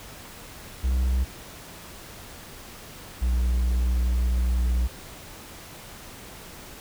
triangle tone pair in turn, 63.5 / 60.83 Hz, B1 / B1, +49 / -26 cents, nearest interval minor second, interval 75 cents, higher first, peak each -18 dBFS, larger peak neither, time 0.83-1.25 / 3.21-4.88 s, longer second, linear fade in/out 20 ms, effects pink hiss -43 dBFS RMS until 6.8 s

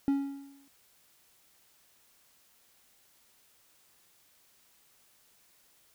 triangle tone with exponential decay, 277.7 Hz, C#4, 3 cents sharp, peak -20 dBFS, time 0.08-0.68 s, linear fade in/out 0 ms, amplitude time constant 130 ms, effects white hiss -65 dBFS RMS until 5.94 s

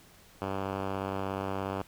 5% pulse tone with low-pass filter, 96.9 Hz, G2, 20 cents flat, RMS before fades -34 dBFS, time 0.42-1.82 s, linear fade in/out 0 ms, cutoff 2000 Hz, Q 0.62, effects pink hiss -57 dBFS RMS until 1.87 s

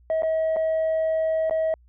sine tone with dropouts, 640 Hz, D#5, 49 cents sharp, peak -18 dBFS, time 0.1-1.74 s, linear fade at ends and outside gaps 1 ms, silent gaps 0.222-0.232 / 0.562-0.567 / 1.497-1.509 s, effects tanh soft clip ceiling -19 dBFS + added 60 Hz sine -52 dBFS peak until 1.88 s

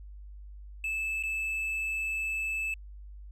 triangle tone with dropouts, 2621 Hz, E7, 11 cents flat, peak -28 dBFS, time 0.84-2.74 s, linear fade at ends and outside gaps 2 ms, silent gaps 1.227-1.235 s, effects added 50 Hz sine -43 dBFS peak until 3.31 s + resampled to 32000 Hz

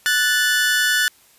sawtooth tone pair together, 1480 / 1750 Hz, F#6 / A6, 0 / -10 cents, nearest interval minor third, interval 290 cents, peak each -15 dBFS, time 0.06-1.08 s, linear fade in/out 0 ms, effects white hiss -53 dBFS RMS until 1.38 s + resampled to 32000 Hz

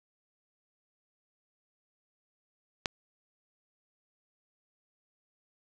click, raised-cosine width 0.2 ms, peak -11 dBFS, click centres 2.858 s, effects none

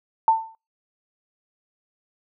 sine tone with exponential decay, 894 Hz, A5, 27 cents sharp, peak -10 dBFS, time 0.28-0.55 s, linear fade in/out 1 ms, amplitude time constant 58 ms, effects noise-tail reverb RT60 0.3 s tail -26 dB re dry

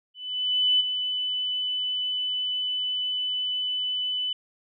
sine tone with ADSR envelope, 2998 Hz, F#7, 22 cents sharp, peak -17 dBFS, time 0.14-4.33 s, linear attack 660 ms, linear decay 16 ms, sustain -8 dB, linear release 4 ms, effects none

